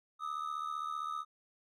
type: ring-modulated tone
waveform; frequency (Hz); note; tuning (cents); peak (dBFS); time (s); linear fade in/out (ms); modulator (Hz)
triangle; 1244.5; D#6; 0; -31; 0.19-1.25; 50; 37.7
effects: none